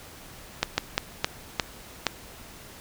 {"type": "slowing click train", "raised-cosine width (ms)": 0.2, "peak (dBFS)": -4, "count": 6, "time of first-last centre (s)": [0.63, 2.067], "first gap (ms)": 150, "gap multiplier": 1.33, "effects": ["pink hiss -46 dBFS RMS until 2.8 s"]}